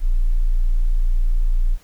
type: tone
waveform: sine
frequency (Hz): 29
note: A#0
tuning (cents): -8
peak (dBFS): -13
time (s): 0-1.78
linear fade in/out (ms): 50
effects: pink hiss -53 dBFS RMS until 1.83 s